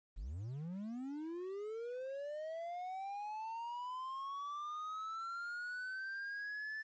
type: linear sweep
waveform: triangle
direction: up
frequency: 36.61 to 1760 Hz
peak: -39 dBFS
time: 0.16-6.83 s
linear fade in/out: 20 ms
effects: resampled to 16000 Hz + 12-bit